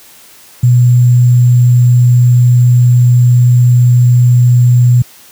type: tone with sample-and-hold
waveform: sine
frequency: 123 Hz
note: B2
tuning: 7 cents flat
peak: -3 dBFS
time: 0.63-5.02 s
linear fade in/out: 5 ms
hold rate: 7350 Hz
effects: white hiss -39 dBFS RMS until 5.31 s + high-pass 60 Hz 12 dB/octave